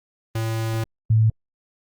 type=tone pair in turn; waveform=square / sine; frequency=112.5 / 110.44 Hz; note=A2 / A2; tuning=+39 / +7 cents; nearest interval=unison; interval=32 cents; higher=first; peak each=-22 / -13 dBFS; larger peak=second; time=0.35-0.84 / 1.1-1.3 s; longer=first; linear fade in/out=5 ms; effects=Opus 24 kbps